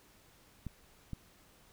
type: clicks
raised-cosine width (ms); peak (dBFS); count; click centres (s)
5; -27; 2; 0.667 / 1.133
effects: pink hiss -63 dBFS RMS until 1.72 s